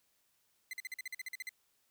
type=tone bursts; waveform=40% pulse; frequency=2044 Hz; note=C7; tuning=41 cents flat; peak=-38 dBFS; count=12; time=0.71-1.492 s; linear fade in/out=2 ms; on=23 ms; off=46 ms; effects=white hiss -75 dBFS RMS until 1.9 s